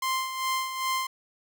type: tone with tremolo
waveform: sawtooth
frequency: 1046.5 Hz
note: C6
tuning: in tune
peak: -21 dBFS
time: 0.02-1.07 s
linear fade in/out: 5 ms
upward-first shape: sine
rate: 2.5 Hz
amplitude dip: 60%
effects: none